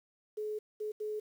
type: tone bursts at uneven times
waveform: sine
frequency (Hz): 425.8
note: G#4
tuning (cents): +43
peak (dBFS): -34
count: 3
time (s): 0.37-0.59 / 0.8-0.92 / 1-1.2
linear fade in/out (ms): 10
effects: 10-bit